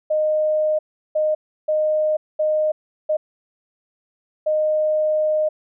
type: tone bursts at uneven times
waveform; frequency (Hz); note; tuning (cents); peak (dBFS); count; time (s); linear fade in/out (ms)
sine; 616; D#5; -17; -16; 6; 0.1-0.79 / 1.15-1.35 / 1.68-2.17 / 2.39-2.72 / 3.09-3.17 / 4.46-5.49; 10
effects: none